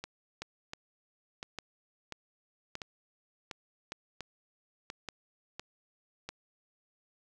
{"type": "two click trains", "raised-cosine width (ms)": 0.2, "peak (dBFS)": [-21, -22], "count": [5, 10], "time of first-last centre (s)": [[0.42, 5.087], [0.04, 6.29]], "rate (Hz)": [0.857, 1.44], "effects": []}